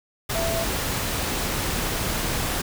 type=tone in noise; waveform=sine; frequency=665 Hz; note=E5; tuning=15 cents sharp; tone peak=-25 dBFS; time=0.35-0.64 s; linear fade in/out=10 ms; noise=pink; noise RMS=-26 dBFS; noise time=0.29-2.62 s; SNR=-2 dB; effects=none